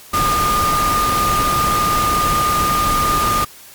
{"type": "tone in noise", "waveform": "sine", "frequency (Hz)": 1214, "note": "D#6", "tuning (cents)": -43, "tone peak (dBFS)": -15, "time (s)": [0.13, 3.45], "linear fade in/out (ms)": 10, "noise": "pink", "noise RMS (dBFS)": -21, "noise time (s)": [0.13, 3.45], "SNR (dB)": 3, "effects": ["white hiss -41 dBFS RMS until 3.74 s", "Opus 48 kbps"]}